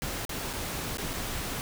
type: noise with dropouts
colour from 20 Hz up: pink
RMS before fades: -34 dBFS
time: 0.02-1.61 s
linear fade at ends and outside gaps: 0 ms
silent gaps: 0.251-0.293 / 0.531-0.535 / 0.971-0.983 / 1.133-1.137 s
effects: none